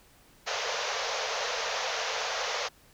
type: band-pass noise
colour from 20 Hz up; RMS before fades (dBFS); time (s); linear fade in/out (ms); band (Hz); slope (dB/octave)
pink; -32; 0.46-2.69; 20; 440 to 6600; 96
effects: pink hiss -59 dBFS RMS until 2.93 s